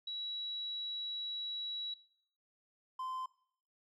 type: tone pair in turn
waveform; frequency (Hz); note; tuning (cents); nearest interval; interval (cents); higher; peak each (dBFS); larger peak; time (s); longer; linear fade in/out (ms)
sine / triangle; 3900 / 1033; B7 / C6; -23 / -22; octave + major seventh; 2299; first; -38 / -36; second; 0.07-1.94 / 2.99-3.26; first; 5
effects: noise-tail reverb RT60 0.6 s tail -19 dB re dry